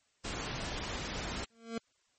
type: noise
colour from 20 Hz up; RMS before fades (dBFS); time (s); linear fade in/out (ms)
pink; -38; 0.24-1.45; 10
type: tone with exponential growth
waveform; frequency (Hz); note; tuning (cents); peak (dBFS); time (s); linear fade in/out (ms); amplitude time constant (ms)
25% pulse; 228.8; A#3; -32; -28; 1.5-1.78; 2; 60
effects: white hiss -73 dBFS RMS until 2.18 s + MP3 32 kbps